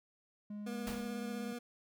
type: tone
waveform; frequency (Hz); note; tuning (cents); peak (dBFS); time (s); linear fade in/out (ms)
triangle; 207.7; G#3; 0; -39; 0.5-1.53; 5
type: tone with vibrato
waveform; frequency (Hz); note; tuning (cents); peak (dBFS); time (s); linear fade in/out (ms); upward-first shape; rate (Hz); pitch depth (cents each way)
25% pulse; 240; B3; -49; -37; 0.66-1.59; 10; sine; 16; 15
type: noise with exponential decay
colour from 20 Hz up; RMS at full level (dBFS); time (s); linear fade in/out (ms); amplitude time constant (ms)
pink; -41; 0.87-1.23; 1; 78
effects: none